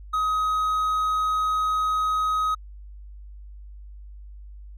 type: tone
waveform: triangle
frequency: 1263 Hz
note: D#6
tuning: 26 cents sharp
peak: -19 dBFS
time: 0.13-2.55 s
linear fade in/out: 10 ms
effects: added 50 Hz sine -39 dBFS peak until 4.77 s